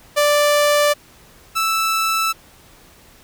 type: tone pair in turn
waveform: sawtooth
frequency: 587.3 / 1318.4 Hz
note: D5 / E6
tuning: 0 / 0 cents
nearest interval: octave + major second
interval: 1400 cents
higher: second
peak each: -9 / -13 dBFS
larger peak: first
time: 0.16-0.94 / 1.55-2.33 s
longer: neither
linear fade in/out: 20 ms
effects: pink hiss -48 dBFS RMS until 3.23 s